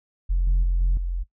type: tone with level steps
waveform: sine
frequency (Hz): 43.65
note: F1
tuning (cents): 0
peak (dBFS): -17 / -14 / -17 / -15 / -23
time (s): 0.29-1.24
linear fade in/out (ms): 20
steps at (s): 0.47 / 0.63 / 0.81 / 0.97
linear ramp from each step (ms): 2
effects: noise-tail reverb RT60 0.1 s tail -18 dB re dry + tanh soft clip ceiling -15 dBFS